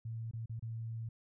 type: tone with dropouts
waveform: sine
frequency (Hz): 113.6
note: A#2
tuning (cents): -44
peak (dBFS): -38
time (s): 0.05-1.09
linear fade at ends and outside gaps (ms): 5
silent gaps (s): 0.312-0.334 / 0.459-0.495 / 0.595-0.624
effects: none